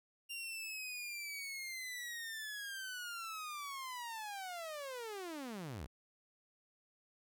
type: linear sweep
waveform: sawtooth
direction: down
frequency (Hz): 2794 to 51.91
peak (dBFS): -39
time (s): 0.29-5.87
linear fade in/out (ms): 20
effects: none